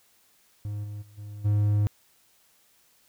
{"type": "tone with level steps", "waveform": "triangle", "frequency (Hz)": 103.8, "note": "G#2", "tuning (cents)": 0, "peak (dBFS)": [-28, -32, -48, -35, -18], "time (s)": [0.65, 1.87], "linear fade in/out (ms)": 0, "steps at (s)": [0.83, 1.01, 1.17, 1.44], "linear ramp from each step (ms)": 20, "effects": ["white hiss -63 dBFS RMS until 3.08 s"]}